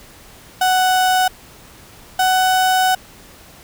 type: tone pair in turn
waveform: 35% pulse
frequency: 743 / 746.7 Hz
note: F#5 / F#5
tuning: +7 / +16 cents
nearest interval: unison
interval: 9 cents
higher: second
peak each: -11 / -11 dBFS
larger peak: neither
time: 0.61-1.28 / 2.19-2.95 s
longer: second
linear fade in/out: 5 ms
effects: pink hiss -43 dBFS RMS until 3.63 s